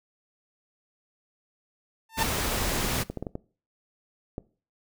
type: tone with exponential growth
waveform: sawtooth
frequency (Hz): 896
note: A5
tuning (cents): +31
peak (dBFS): -17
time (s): 2.09-2.23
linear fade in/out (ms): 5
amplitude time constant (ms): 29
type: noise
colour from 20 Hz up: pink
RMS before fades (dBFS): -28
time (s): 2.17-3.04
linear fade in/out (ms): 20
type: clicks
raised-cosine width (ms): 2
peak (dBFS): -19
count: 9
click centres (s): 2.386 / 2.619 / 2.848 / 3.1 / 3.173 / 3.226 / 3.268 / 3.354 / 4.381
effects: noise-tail reverb RT60 0.4 s tail -21 dB re dry